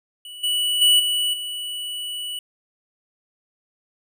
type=tone with level steps; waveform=square; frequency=2951 Hz; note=F#7; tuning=5 cents flat; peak=-36 / -20 / -13 / -20 / -28 dBFS; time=0.25-2.39 s; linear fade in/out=2 ms; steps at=0.43 / 0.81 / 0.99 / 1.33 s; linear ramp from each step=10 ms; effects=none